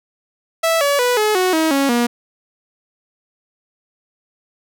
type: tone with pitch steps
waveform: sawtooth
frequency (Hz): 657 / 568.7 / 492.2 / 426 / 368.7 / 319.1 / 276.2 / 239.1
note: E5 / C#5 / B4 / G#4 / F#4 / D#4 / C#4 / A#3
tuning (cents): -6 / +44 / -6 / +44 / -6 / +44 / -6 / +44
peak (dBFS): -10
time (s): 0.63-2.07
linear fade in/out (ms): 10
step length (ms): 180
effects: none